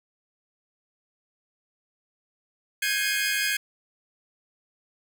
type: chord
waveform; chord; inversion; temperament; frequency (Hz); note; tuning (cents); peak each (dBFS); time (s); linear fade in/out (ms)
sawtooth; Ab major seventh; third; equal with one note detuned; 1568 / 1661.2 / 2148 / 2489; G6 / Ab6 / C7 / Eb7; 0 / 0 / +45 / 0; -27 / -24 / -28 / -26; 2.82-3.57; 5
effects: none